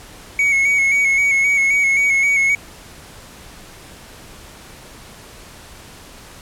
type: tone with vibrato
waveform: triangle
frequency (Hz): 2217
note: C#7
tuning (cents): 0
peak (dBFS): -11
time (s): 0.39-2.55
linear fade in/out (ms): 2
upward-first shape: square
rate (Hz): 3.8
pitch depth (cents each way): 28
effects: pink hiss -40 dBFS RMS until 6.41 s + low-pass 12000 Hz 12 dB/octave